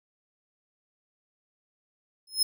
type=tone with exponential growth; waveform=sawtooth; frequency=5160 Hz; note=E8; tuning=38 cents flat; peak=-15 dBFS; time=2.27-2.43 s; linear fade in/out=5 ms; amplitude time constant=33 ms; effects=none